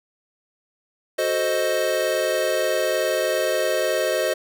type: chord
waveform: square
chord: F# diminished seventh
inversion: none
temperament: equal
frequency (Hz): 370 / 440 / 523.3 / 622.3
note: F#4 / A4 / C5 / Eb5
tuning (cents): 0 / 0 / 0 / 0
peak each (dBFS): -29 / -30 / -25 / -24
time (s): 1.18-4.34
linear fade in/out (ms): 10
effects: none